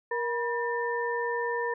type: tone cluster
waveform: sine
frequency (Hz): 470.7 / 970 / 1795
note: A#4 / B5 / A6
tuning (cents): +17 / -31 / +34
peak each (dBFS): -30 / -32 / -33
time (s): 0.11-1.74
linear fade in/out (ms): 5
effects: none